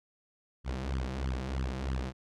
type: tone with flanger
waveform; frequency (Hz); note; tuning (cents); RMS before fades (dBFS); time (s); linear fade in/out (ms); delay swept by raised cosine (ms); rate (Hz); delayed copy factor
sawtooth; 65.41; C2; 0; -34; 0.64-2.13; 50; 0.62 to 5.92; 3.1; +0.95
effects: low-pass 6000 Hz 12 dB/octave